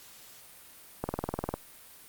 click train, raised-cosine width 1 ms, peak -16 dBFS, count 11, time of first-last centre 1.04-1.54 s, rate 20 Hz, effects white hiss -52 dBFS RMS until 2.08 s + Opus 48 kbps

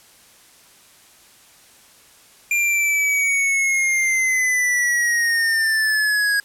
square linear sweep, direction down, 2395 to 1643 Hz, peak -17 dBFS, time 2.51-6.4 s, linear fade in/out 2 ms, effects white hiss -50 dBFS RMS until 6.44 s + low-pass 12000 Hz 12 dB/octave

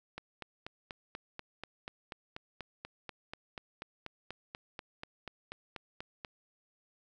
click train, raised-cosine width 0.3 ms, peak -25 dBFS, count 26, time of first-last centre 0.18-6.248 s, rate 4.12 Hz, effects none

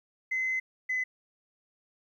sine tone pair in turn, 2048 / 2020 Hz, C7 / B6, -38 / +39 cents, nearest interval unison, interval 23 cents, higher first, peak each -26 dBFS, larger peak neither, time 0.31-0.6 / 0.89-1.04 s, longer first, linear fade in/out 10 ms, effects tanh soft clip ceiling -23 dBFS + 11-bit

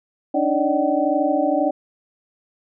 sine tone cluster, 285.4 / 307.2 / 574 / 607 / 762 Hz, D4 / D#4 / D5 / D#5 / G5, -49 / -22 / -40 / -43 / -49 cents, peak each -23 dBFS, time 0.34-1.71 s, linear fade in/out 10 ms, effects none

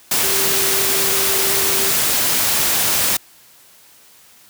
sine tone in noise, 389.9 Hz, G4, 9 cents flat, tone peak -26 dBFS, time 0.23-1.91 s, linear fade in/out 5 ms, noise white, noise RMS -17 dBFS, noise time 0.11-3.17 s, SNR -12 dB, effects white hiss -48 dBFS RMS until 4.49 s + high-pass 60 Hz 12 dB/octave

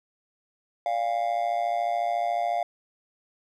triangle tone with amplitude modulation, 698.5 Hz, F5, in tune, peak -18 dBFS, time 0.86-2.63 s, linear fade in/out 2 ms, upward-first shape sine, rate 114 Hz, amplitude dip 85%, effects none

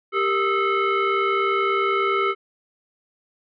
sine tone with frequency modulation, 463.4 Hz, A#4, 10 cents flat, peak -18 dBFS, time 0.12-2.35 s, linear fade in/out 50 ms, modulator 857 Hz, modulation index 2, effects none

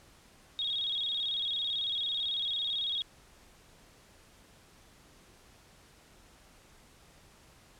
sine tone with vibrato, 3520 Hz, A7, in tune, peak -30 dBFS, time 0.59-3.02 s, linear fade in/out 0 ms, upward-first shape square, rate 18 Hz, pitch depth 98 cents each way, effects pink hiss -59 dBFS RMS until 7.79 s + low-pass 11000 Hz 12 dB/octave

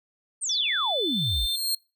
sine exponential sweep, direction down, 9230 to 44.53 Hz, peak -26 dBFS, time 0.41-1.47 s, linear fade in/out 20 ms
sine tone with pitch glide, 3474 to 3582 Hz, A7 to A7, -23 to +30 cents, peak -25 dBFS, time 0.49-1.56 s, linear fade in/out 5 ms, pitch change +53 cents, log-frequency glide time 0.84-1.37 s
sawtooth tone with exponential growth, 4230 Hz, C8, 18 cents sharp, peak -19 dBFS, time 0.64-1.75 s, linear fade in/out 5 ms, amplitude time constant 240 ms
effects noise-tail reverb RT60 0.3 s tail -25 dB re dry

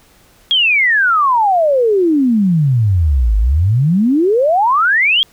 sine exponential two-way sweep, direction down then up, 3322 to 49.88 to 3322 Hz, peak -9 dBFS, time 0.51-5.23 s, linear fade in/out 0 ms, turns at 3.37 s, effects pink hiss -49 dBFS RMS until 5.32 s

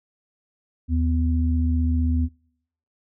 sine tone pair together, 78.01 / 249.4 Hz, D#2 / B3, +5 / +17 cents, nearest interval octave + minor sixth, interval 2012 cents, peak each -19 / -25 dBFS, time 0.88-2.29 s, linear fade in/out 50 ms, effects noise-tail reverb RT60 0.7 s tail -26 dB re dry

